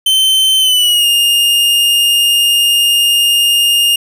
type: tone with pitch glide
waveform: 45% pulse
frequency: 3086 to 2830 Hz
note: G7 to F7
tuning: -28 to +22 cents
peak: -8 dBFS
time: 0.06-3.96 s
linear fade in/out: 5 ms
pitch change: -150 cents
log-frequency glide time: 0.59-1.07 s
effects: none